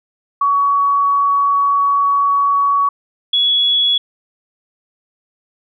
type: tone pair in turn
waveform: sine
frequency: 1126 / 3374 Hz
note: C#6 / G#7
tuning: +27 / +27 cents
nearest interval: octave + perfect fifth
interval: 1900 cents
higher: second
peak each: -11 dBFS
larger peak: neither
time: 0.41-2.89 / 3.33-3.98 s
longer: first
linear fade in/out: 5 ms
effects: none